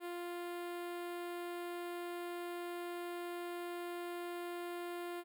sawtooth tone with notch filter, 349.2 Hz, F4, in tune, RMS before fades -43 dBFS, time 0-5.24 s, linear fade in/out 50 ms, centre 5900 Hz, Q 0.84, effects none

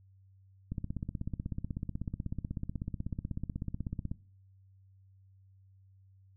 click train, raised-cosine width 5 ms, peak -23 dBFS, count 56, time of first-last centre 0.72-4.115 s, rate 16.2 Hz, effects noise-tail reverb RT60 0.5 s tail -21 dB re dry + added 96 Hz sine -58 dBFS peak until 6.36 s

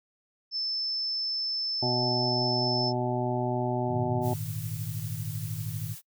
sine tone, 5274 Hz, E8, in tune, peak -28 dBFS, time 0.51-2.93 s, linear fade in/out 50 ms
harmonic tone, 123.47 Hz, B2, in tune, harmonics 1 / 2 / 3 / 5 / 6 / 7, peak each -31 / -33 / -32 / -34 / -35 / -35 dBFS, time 1.82-4.34 s, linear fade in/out 10 ms
sine chord, Ab suspended second, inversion none, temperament equal, 103.83 / 116.54 / 155.56 Hz, Ab2 / Bb2 / Eb3, 0 / 0 / 0 cents, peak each -36 dBFS, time 3.87-5.96 s, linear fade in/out 50 ms
blue noise, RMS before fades -43 dBFS, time 4.21-6.02 s, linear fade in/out 50 ms
effects noise-tail reverb RT60 0.1 s tail -25 dB re dry

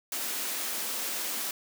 white high-pass noise, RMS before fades -33 dBFS, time 0.12-1.51 s, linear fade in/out 2 ms, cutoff 200 Hz, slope 48 dB/octave, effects none

